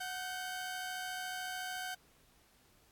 sawtooth tone pair together, 737.1 / 1548 Hz, F#5 / G6, -7 / -22 cents, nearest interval octave + minor second, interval 1285 cents, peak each -38 / -38 dBFS, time 0-1.95 s, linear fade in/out 10 ms, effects pink hiss -67 dBFS RMS until 2.91 s + AAC 64 kbps

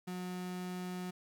35% pulse tone, 181.3 Hz, F#3, 35 cents flat, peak -37 dBFS, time 0.07-1.11 s, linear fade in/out 10 ms, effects 12-bit

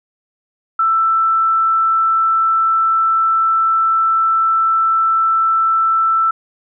sine tone, 1328 Hz, E6, 12 cents sharp, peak -11 dBFS, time 0.79-6.31 s, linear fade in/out 5 ms, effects none

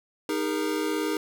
square chord, D# suspended fourth, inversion none, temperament equal with one note detuned, 311.1 / 407 / 466.2 Hz, D#4 / G#4 / A#4, 0 / -35 / 0 cents, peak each -29 / -31 / -33 dBFS, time 0.29-1.17 s, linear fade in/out 2 ms, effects none

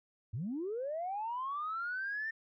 sine linear sweep, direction up, 92.5 to 1812 Hz, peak -34 dBFS, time 0.33-2.31 s, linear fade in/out 10 ms, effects tanh soft clip ceiling -30 dBFS

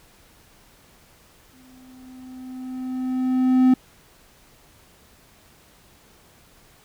triangle tone with exponential growth, 256.5 Hz, C4, 34 cents flat, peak -9 dBFS, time 1.53-3.74 s, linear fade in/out 5 ms, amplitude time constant 480 ms, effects pink hiss -54 dBFS RMS until 6.84 s

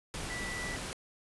sine tone in noise, 1968 Hz, B6, 7 cents flat, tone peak -38 dBFS, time 0.3-0.76 s, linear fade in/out 0 ms, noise pink, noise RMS -39 dBFS, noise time 0.14-0.93 s, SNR -2 dB, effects resampled to 24000 Hz

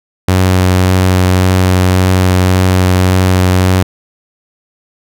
sawtooth tone with vibrato, 92.4 Hz, F#2, 2 cents flat, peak -3 dBFS, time 0.28-3.83 s, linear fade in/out 5 ms, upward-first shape triangle, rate 1.8 Hz, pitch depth 13 cents each way, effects none

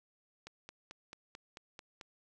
click train, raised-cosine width 0.2 ms, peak -30 dBFS, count 8, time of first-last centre 0.47-2.012 s, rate 4.54 Hz, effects none

